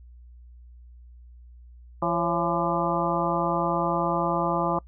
harmonic tone with a mistuned harmonic, 170 Hz, F3, 46 cents flat, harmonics 1 / 2 / 3 / 4 / 5 / 6 / 7, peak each -30 / -30 / -30 / -30 / -30 / -30 / -30 dBFS, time 2.02-4.79 s, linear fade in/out 5 ms, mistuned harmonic 3, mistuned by +110 cents, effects noise-tail reverb RT60 0.1 s tail -25 dB re dry + added 60 Hz sine -45 dBFS peak until 4.87 s

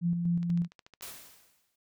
sine tone with tremolo, 172.1 Hz, F3, 25 cents flat, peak -24 dBFS, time 0.01-0.68 s, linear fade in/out 50 ms, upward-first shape square, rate 4.1 Hz, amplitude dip 40%
click train, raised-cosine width 0.2 ms, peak -33 dBFS, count 10, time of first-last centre 0.43-1.082 s, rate 13.8 Hz
white noise with exponential decay, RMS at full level -40 dBFS, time 1.02-1.76 s, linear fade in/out 5 ms, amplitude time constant 160 ms
effects noise-tail reverb RT60 0.1 s tail -25 dB re dry

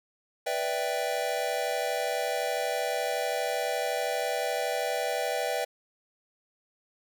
square chord, E minor seventh, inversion second, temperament equal, 493.9 / 587.3 / 659.3 / 784 Hz, B4 / D5 / E5 / G5, 0 / 0 / 0 / 0 cents, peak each -34 dBFS, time 0.46-5.65 s, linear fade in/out 10 ms, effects none

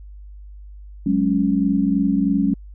sine chord, F# suspended second, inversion none, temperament just, 185 / 208.1 / 277.5 Hz, F#3 / G#3 / C#4, 0 / +4 / +2 cents, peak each -21 / -20 / -19 dBFS, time 1.06-2.54 s, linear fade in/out 5 ms, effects added 50 Hz sine -36 dBFS peak until 2.74 s

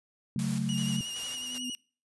sine chord, F# minor, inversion second, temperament equal, 138.59 / 185 / 220 Hz, C#3 / F#3 / A3, 0 / 0 / 0 cents, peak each -32 dBFS, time 0.36-1.01 s, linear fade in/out 2 ms
white noise with tremolo, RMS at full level -41 dBFS, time 0.39-1.58 s, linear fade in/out 0 ms, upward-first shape square, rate 2.6 Hz, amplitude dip 50%
sawtooth tone with vibrato, 2870 Hz, F7, 47 cents sharp, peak -32 dBFS, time 0.69-1.75 s, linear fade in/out 0 ms, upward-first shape sine, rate 11 Hz, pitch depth 37 cents each way
sine tone with exponential growth, 249.9 Hz, B3, 21 cents sharp, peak -34 dBFS, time 1.05-1.7 s, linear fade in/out 2 ms, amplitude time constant 140 ms
effects noise-tail reverb RT60 0.4 s tail -25 dB re dry + resampled to 24000 Hz

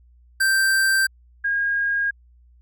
square / sine tone pair in turn, 1567 / 1628.3 Hz, G6 / G#6, -1 / -35 cents, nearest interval minor second, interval 66 cents, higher second, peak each -17 / -19 dBFS, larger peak first, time 0.4-1.07 / 1.44-2.11 s, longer neither, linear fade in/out 10 ms, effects added 60 Hz sine -50 dBFS peak until 2.61 s

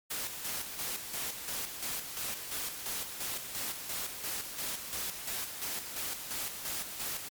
white noise with tremolo, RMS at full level -36 dBFS, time 0.1-7.29 s, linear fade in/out 10 ms, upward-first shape square, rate 2.9 Hz, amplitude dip 50%, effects MP3 96 kbps

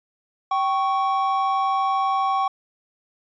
triangle tone pair together, 775 / 1107.2 Hz, G5 / C#6, -20 / -2 cents, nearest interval tritone, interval 618 cents, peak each -20 dBFS, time 0.51-2.48 s, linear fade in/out 5 ms, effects resampled to 16000 Hz

